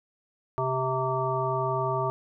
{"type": "harmonic tone with a mistuned harmonic", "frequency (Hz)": 130.81, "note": "C3", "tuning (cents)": 0, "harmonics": [1, 3, 5, 7, 9], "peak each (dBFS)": [-31, -31, -31, -31, -31], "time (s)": [0.58, 2.1], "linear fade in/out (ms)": 0, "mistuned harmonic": 9, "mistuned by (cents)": -29, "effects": []}